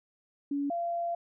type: tone pair in turn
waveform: sine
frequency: 283.6 / 685.9 Hz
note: C#4 / F5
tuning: +40 / -31 cents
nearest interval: octave + minor third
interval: 1529 cents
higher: second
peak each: -28 / -29 dBFS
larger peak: first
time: 0.51-0.7 / 0.7-1.15 s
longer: second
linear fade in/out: 5 ms
effects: none